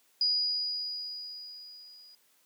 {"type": "tone with level ramp", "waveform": "sine", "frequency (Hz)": 4908, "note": "D#8", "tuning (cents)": -25, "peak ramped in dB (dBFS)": [-23, -52], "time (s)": [0.21, 2.15], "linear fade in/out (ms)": 2, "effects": ["white hiss -67 dBFS RMS until 2.45 s", "high-pass 200 Hz 12 dB/octave"]}